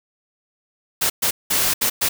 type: noise bursts at uneven times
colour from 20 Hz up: white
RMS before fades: -19 dBFS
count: 5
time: 1.01-1.1 / 1.22-1.31 / 1.5-1.74 / 1.81-1.9 / 2.01-2.09 s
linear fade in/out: 10 ms
effects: none